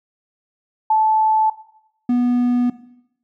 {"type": "tone pair in turn", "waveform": ["sine", "triangle"], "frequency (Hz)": [872, 244.7], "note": ["A5", "B3"], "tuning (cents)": [-16, -16], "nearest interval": "octave + minor seventh", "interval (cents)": 2200, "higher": "first", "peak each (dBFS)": -12, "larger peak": "neither", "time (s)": [[0.9, 1.5], [2.09, 2.7]], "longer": "second", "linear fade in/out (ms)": 5, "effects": ["noise-tail reverb RT60 0.8 s tail -17 dB re dry"]}